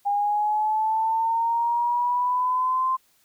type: linear sweep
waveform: sine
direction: up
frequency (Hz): 808 to 1046.5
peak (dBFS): -20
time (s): 0.05-2.97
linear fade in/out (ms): 20
effects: white hiss -63 dBFS RMS until 3.24 s